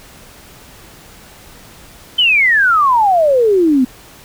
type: exponential sweep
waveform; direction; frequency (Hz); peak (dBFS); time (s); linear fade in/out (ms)
sine; down; 3119 to 245; -8; 2.18-3.85; 10
effects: pink hiss -40 dBFS RMS until 4.24 s